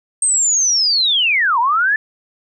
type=linear two-way sweep; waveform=sine; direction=down then up; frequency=8490 to 898 to 1773 Hz; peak=-12 dBFS; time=0.22-1.96 s; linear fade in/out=2 ms; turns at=1.59 s; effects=none